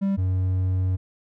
triangle tone pair in turn, 196.2 / 92.89 Hz, G3 / F#2, +2 / +7 cents, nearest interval octave + minor second, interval 1295 cents, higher first, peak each -18 dBFS, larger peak neither, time 0.01-0.17 / 0.17-0.97 s, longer second, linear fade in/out 20 ms, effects none

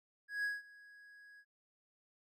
triangle tone with ADSR envelope, 1661.2 Hz, G#6, in tune, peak -31 dBFS, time 0.28-1.45 s, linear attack 160 ms, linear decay 180 ms, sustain -23 dB, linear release 60 ms, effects none

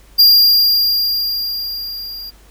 square tone with level ramp, 4791 Hz, D8, 34 cents sharp, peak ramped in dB -5 to -28 dBFS, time 0.18-2.31 s, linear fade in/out 20 ms, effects added 50 Hz sine -43 dBFS peak until 2.5 s + pink hiss -49 dBFS RMS until 2.5 s

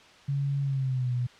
sine tone with pitch glide, 140 to 123.29 Hz, C#3 to B2, +18 to -3 cents, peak -25 dBFS, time 0.28-1.27 s, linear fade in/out 10 ms, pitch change -221 cents, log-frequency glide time 0.62-1.13 s, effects white hiss -53 dBFS RMS until 1.39 s + low-pass 4000 Hz 12 dB/octave

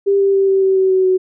sine tone with pitch steps, 397.3 / 393.6 / 390 / 386.4 / 382.9 / 379.4 / 375.9 / 372.4 Hz, G4 / G4 / G4 / G4 / G4 / F#4 / F#4 / F#4, +23 / +7 / -9 / -25 / -41 / +43 / +27 / +11 cents, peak -10 dBFS, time 0.06-1.18 s, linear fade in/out 20 ms, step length 140 ms, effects none

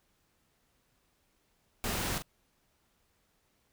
pink noise with echo, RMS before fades -34 dBFS, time 1.84-2.18 s, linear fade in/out 0 ms, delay 42 ms, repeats 1, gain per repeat -8 dB, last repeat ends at 2.222 s, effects pink hiss -73 dBFS RMS until 3.72 s

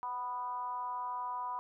sine tone with frequency modulation, 987.8 Hz, B5, in tune, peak -35 dBFS, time 0.03-1.59 s, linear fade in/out 0 ms, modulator 242 Hz, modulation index 0.62, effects none

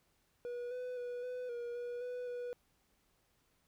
triangle tone with pitch steps, 484.6 / 499.8 / 488.5 / 499.5 / 477.1 / 483.7 / 494.7 / 488.1 Hz, B4 / B4 / B4 / B4 / A#4 / B4 / B4 / B4, -33 / +21 / -19 / +20 / +40 / -36 / +3 / -20 cents, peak -37 dBFS, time 0.45-2.53 s, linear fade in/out 0 ms, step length 260 ms, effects pink hiss -75 dBFS RMS until 3.67 s

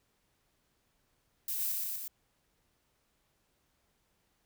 violet noise with echo, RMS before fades -35 dBFS, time 1.48-1.72 s, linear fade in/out 2 ms, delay 120 ms, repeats 3, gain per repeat -2 dB, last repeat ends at 2.08 s, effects pink hiss -75 dBFS RMS until 4.45 s

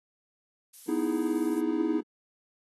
violet noise, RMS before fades -45 dBFS, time 0.73-1.61 s, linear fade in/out 10 ms
triangle chord, E major seventh, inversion second, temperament equal, 246.9 / 311.1 / 329.6 / 415.3 Hz, B3 / D#4 / E4 / G#4, 0 / 0 / 0 / 0 cents, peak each -31 / -27 / -28 / -33 dBFS, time 0.88-2.01 s, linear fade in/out 10 ms
effects AAC 32 kbps

